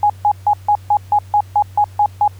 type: tone bursts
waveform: sine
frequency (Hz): 830.6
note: G#5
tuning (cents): 0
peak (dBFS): -9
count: 11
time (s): 0.03-2.278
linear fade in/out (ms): 2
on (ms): 68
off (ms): 150
effects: added 95 Hz sine -34 dBFS peak until 2.39 s + pink hiss -48 dBFS RMS until 2.39 s